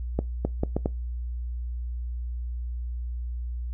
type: accelerating click train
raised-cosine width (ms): 2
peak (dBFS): -11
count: 5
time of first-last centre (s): 0.19-0.859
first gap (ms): 260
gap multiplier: 0.71
effects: noise-tail reverb RT60 0.2 s tail -22 dB re dry + added 60 Hz sine -29 dBFS peak until 3.73 s